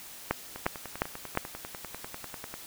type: two click trains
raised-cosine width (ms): 0.5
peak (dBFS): -23 / -10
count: 21 / 4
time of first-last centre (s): 0.56-2.54 / 0.31-1.374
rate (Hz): 10.1 / 2.82
effects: white hiss -46 dBFS RMS until 2.66 s